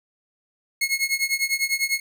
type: tone with tremolo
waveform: sawtooth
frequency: 2172 Hz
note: C#7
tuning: 36 cents flat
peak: -14 dBFS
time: 0.81-2 s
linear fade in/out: 5 ms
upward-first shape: triangle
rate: 10 Hz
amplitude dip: 95%
effects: none